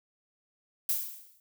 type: noise with exponential decay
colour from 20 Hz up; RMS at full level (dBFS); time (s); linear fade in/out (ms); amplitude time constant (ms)
violet; -26; 0.89-1.4; 2; 110
effects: none